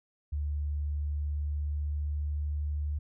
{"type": "tone with pitch glide", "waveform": "sine", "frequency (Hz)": [73.42, 73.97], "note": ["D2", "D2"], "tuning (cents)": [0, 13], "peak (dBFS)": -29, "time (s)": [0.32, 2.99], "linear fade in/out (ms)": 10, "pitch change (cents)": 13, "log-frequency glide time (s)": [0.89, 2.46], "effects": []}